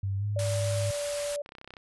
sine tone with pitch glide, 98 to 103.29 Hz, G2 to G#2, 0 to -9 cents, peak -27 dBFS, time 0.03-0.91 s, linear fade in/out 5 ms, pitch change +91 cents, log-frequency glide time 0.18-0.24 s
sine tone, 580 Hz, D5, 22 cents flat, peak -30 dBFS, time 0.36-1.42 s, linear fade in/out 5 ms
white band-stop noise, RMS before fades -36 dBFS, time 0.39-1.36 s, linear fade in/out 0 ms, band 120 to 630 Hz, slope 24 dB/octave
clicks, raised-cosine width 0.3 ms, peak -29 dBFS, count 11, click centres 1.461 / 1.491 / 1.521 / 1.552 / 1.584 / 1.614 / 1.645 / 1.676 / 1.706 / 1.738 / 1.768 s
effects resampled to 24000 Hz

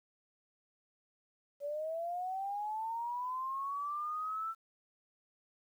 sine linear sweep, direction up, 564 to 1341 Hz, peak -35 dBFS, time 1.6-4.55 s, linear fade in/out 50 ms, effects 11-bit

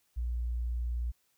sine tone, 59.5 Hz, A#1, 36 cents sharp, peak -30 dBFS, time 0.16-1.12 s, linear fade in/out 20 ms, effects white hiss -73 dBFS RMS until 1.37 s

